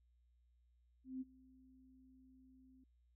sine tone with ADSR envelope, 260 Hz, C4, 11 cents flat, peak -40 dBFS, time 1.04-2.84 s, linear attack 170 ms, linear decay 27 ms, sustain -23 dB, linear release 4 ms, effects added 60 Hz sine -70 dBFS peak until 3.15 s

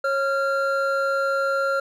triangle tone pair together, 546.8 / 1383 Hz, C#5 / F6, -24 / -17 cents, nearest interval octave + major third, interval 1607 cents, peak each -21 / -21 dBFS, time 0.04-1.8 s, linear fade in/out 5 ms, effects none

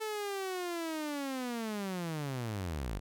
sawtooth linear sweep, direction down, 440 to 43.87 Hz, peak -31 dBFS, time 0-3 s, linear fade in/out 20 ms, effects none

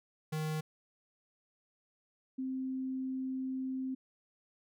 square / sine tone pair in turn, 155.5 / 261.5 Hz, D#3 / C4, -1 / -1 cents, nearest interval major sixth, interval 900 cents, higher second, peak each -34 / -34 dBFS, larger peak neither, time 0.32-0.61 / 2.38-3.95 s, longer second, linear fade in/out 10 ms, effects none

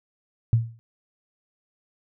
sine tone with exponential decay, 114.8 Hz, A#2, 26 cents flat, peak -12 dBFS, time 0.53-0.79 s, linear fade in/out 0 ms, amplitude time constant 55 ms, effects none

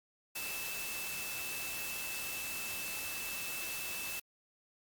sine tone in noise, 2637 Hz, E7, in tune, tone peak -42 dBFS, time 0.35-4.2 s, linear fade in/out 10 ms, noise white, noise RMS -41 dBFS, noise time 0.35-4.2 s, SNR -4 dB, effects Opus 48 kbps

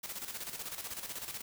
white noise with tremolo, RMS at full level -40 dBFS, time 0.03-1.42 s, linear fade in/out 10 ms, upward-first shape square, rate 16 Hz, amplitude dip 60%, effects none

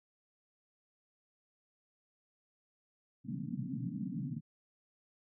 pink band-pass noise, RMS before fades -39 dBFS, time 3.24-4.41 s, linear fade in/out 50 ms, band 120 to 280 Hz, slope 96 dB/octave, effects none

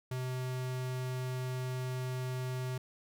square tone, 127.9 Hz, C3, 39 cents flat, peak -35 dBFS, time 0.11-2.78 s, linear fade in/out 5 ms, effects none

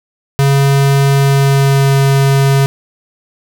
square tone with pitch glide, 138.6 to 137.32 Hz, C#3 to C#3, 0 to -16 cents, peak -8 dBFS, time 0.39-2.66 s, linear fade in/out 0 ms, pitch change -16 cents, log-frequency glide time 1.14-1.95 s, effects none

